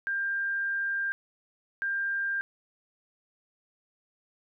sine tone pair in turn, 1594 / 1594 Hz, G6 / G6, +28 / +28 cents, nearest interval unison, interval 0 cents, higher neither, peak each -27 dBFS, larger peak neither, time 0.07-1.12 / 1.82-2.41 s, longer first, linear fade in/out 0 ms, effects none

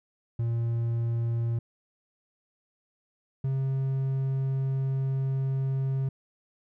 triangle tone pair in turn, 116.54 / 134.17 Hz, A#2 / C3, 0 / +44 cents, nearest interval major second, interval 244 cents, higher second, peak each -23 dBFS, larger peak neither, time 0.39-1.59 / 3.44-6.09 s, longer second, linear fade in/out 5 ms, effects none

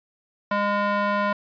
square tone with band-pass filter, 204.4 Hz, G#3, 27 cents flat, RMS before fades -23 dBFS, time 0.51-1.33 s, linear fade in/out 5 ms, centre 1100 Hz, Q 1.4, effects resampled to 11025 Hz

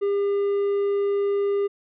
triangle tone, 402.1 Hz, G4, 44 cents sharp, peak -18 dBFS, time 0.01-1.68 s, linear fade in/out 20 ms, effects resampled to 8000 Hz

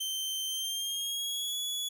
sawtooth tone with pitch glide, 3112 to 3394 Hz, G7 to G#7, -13 to +37 cents, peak -29 dBFS, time 0-1.89 s, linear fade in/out 10 ms, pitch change +150 cents, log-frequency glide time 0.47-1.57 s, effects none

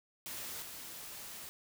white noise with level steps, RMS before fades -43 / -47 dBFS, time 0.26-1.49 s, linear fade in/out 0 ms, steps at 0.62 s, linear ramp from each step 2 ms, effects none

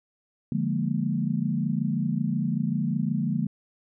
sine chord, Bb dominant seventh, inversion first, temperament equal, 146.83 / 174.61 / 207.7 / 233.1 Hz, D3 / F3 / Ab3 / Bb3, 0 / 0 / 0 / 0 cents, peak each -29 dBFS, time 0.52-3.47 s, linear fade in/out 2 ms, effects none

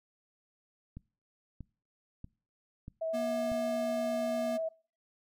click train, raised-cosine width 5 ms, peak -31 dBFS, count 5, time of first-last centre 0.97-3.518 s, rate 1.57 Hz
sine tone with vibrato, 648 Hz, E5, 30 cents flat, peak -31 dBFS, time 3.01-4.69 s, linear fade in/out 10 ms, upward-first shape square, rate 12 Hz, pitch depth 10 cents each way
square tone, 238.9 Hz, A#3, 43 cents sharp, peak -36 dBFS, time 3.13-4.58 s, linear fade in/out 20 ms
effects noise-tail reverb RT60 0.4 s tail -24 dB re dry

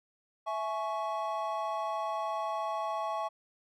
triangle chord, C# minor, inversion first, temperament equal with one note detuned, 659.3 / 845.6 / 1108.7 Hz, E5 / G#5 / C#6, 0 / +31 / 0 cents, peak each -34 dBFS, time 0.46-3.29 s, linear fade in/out 20 ms, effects none

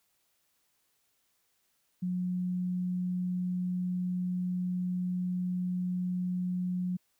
sine tone, 180.7 Hz, F#3, 41 cents flat, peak -29 dBFS, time 2.02-6.97 s, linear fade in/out 10 ms, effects white hiss -74 dBFS RMS until 7.19 s

